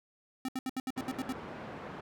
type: tone bursts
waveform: square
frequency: 260 Hz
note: C4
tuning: 11 cents flat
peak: -33 dBFS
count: 9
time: 0.45-1.325 s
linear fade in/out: 2 ms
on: 35 ms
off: 70 ms
type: band-pass noise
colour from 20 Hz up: pink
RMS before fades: -44 dBFS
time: 0.96-2.01 s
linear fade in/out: 10 ms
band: 140 to 1600 Hz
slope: 12 dB/octave
effects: none